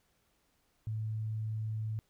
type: tone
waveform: sine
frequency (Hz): 109.3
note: A2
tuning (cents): -11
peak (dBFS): -33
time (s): 0.87-1.99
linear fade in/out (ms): 0
effects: pink hiss -74 dBFS RMS until 2.09 s